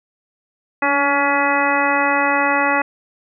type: harmonic tone with a mistuned harmonic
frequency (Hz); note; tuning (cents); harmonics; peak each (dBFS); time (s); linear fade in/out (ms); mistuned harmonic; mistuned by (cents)
282; C#4; +30; 1 / 2 / 3 / 4 / 5 / 6 / 7 / 9; -24 / -23 / -20 / -22 / -23 / -25 / -21 / -25; 0.82-2.82; 5; 1; +29
effects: none